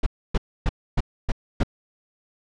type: noise bursts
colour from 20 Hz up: brown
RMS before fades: -19 dBFS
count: 6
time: 0.03-1.634 s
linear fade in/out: 5 ms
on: 34 ms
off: 280 ms
effects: low-pass 5000 Hz 12 dB/octave